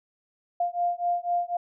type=beating tone pair; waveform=sine; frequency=698.5 / 702.5 Hz; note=F5 / F5; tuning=0 / +10 cents; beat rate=4 Hz; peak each=-27 dBFS; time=0.6-1.57 s; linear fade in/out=5 ms; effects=none